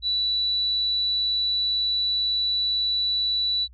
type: tone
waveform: sine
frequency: 3951 Hz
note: B7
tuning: in tune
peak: -21 dBFS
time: 0.02-3.68 s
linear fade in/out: 50 ms
effects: added 60 Hz sine -46 dBFS peak until 3.73 s